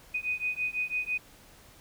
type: beating tone pair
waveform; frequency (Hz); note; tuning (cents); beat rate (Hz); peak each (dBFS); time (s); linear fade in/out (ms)
sine; 2489 / 2495; D#7 / D#7; 0 / +4; 6; -32 / -32; 0.14-1.18; 10
effects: pink hiss -55 dBFS RMS until 1.8 s